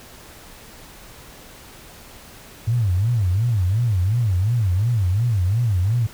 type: tone with vibrato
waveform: sine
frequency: 104 Hz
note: G#2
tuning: 3 cents sharp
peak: -16 dBFS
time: 2.67-6.07 s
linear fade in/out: 10 ms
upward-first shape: sine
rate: 2.8 Hz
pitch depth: 280 cents each way
effects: pink hiss -43 dBFS RMS until 6.13 s